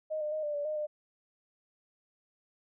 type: tone with pitch steps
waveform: sine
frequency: 622 / 603 / 620 / 593 / 580 / 613 / 602 Hz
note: D#5 / D5 / D#5 / D5 / D5 / D#5 / D5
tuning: -1 / +46 / -6 / +17 / -22 / -26 / +43 cents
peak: -31 dBFS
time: 0.1-0.87 s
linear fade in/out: 20 ms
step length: 110 ms
effects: none